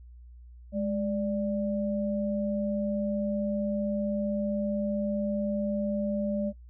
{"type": "tone pair together", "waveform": "sine", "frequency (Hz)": [207.7, 587.5], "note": ["G#3", "D5"], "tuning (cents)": [0, 1], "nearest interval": "octave + tritone", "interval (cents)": 1801, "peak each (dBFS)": [-28, -31], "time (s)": [0.72, 6.53], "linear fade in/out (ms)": 50, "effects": ["noise-tail reverb RT60 0.1 s tail -21 dB re dry", "added 60 Hz sine -46 dBFS peak until 6.69 s"]}